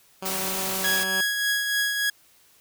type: tone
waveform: 10% pulse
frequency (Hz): 190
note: F#3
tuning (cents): +46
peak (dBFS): -23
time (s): 0.22-1.21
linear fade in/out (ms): 5
type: noise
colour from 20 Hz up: white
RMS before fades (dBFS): -29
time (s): 0.25-1.04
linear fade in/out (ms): 10
type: tone with tremolo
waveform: sawtooth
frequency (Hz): 1661.2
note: G#6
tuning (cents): 0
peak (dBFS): -17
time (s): 0.84-2.1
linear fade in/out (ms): 5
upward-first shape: triangle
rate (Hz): 3.4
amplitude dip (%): 45
effects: white hiss -58 dBFS RMS until 2.6 s